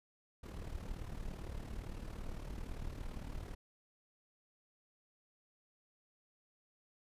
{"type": "noise with amplitude modulation", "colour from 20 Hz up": "brown", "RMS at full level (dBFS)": -41, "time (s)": [0.43, 3.55], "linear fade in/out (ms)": 10, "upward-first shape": "sine", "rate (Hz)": 37.7, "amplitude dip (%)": 65, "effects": ["resampled to 32000 Hz"]}